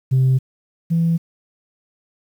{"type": "tone pair in turn", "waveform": "sine", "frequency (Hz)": [130.8, 166.47], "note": ["C3", "E3"], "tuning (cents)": [0, 17], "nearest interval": "major third", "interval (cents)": 417, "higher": "second", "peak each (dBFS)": [-10, -13], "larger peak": "first", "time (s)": [[0.11, 0.39], [0.9, 1.18]], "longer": "neither", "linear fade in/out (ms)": 20, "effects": ["tanh soft clip ceiling -10 dBFS", "8-bit"]}